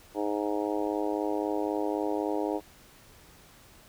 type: harmonic tone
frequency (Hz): 103.83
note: G#2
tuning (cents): 0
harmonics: 3 / 4 / 5 / 6 / 7 / 8 / 9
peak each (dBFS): -31 / -33 / -35 / -37 / -38 / -39 / -40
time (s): 0.14-2.61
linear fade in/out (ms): 50
effects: pink hiss -55 dBFS RMS until 3.88 s